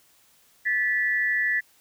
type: tone pair together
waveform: sine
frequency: 1747 / 1959.1 Hz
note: A6 / B6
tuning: -13 / -14 cents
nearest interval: major second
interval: 199 cents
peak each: -24 dBFS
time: 0.65-1.61 s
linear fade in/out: 20 ms
effects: white hiss -60 dBFS RMS until 1.8 s